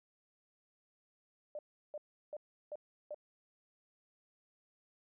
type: tone bursts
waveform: sine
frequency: 597 Hz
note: D5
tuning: 28 cents sharp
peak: -40 dBFS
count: 5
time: 1.55-3.145 s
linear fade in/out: 2 ms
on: 39 ms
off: 350 ms
effects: none